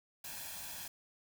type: noise with comb filter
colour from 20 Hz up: white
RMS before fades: -45 dBFS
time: 0.24-0.88 s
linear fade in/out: 5 ms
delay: 1.2 ms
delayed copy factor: +0.65
effects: none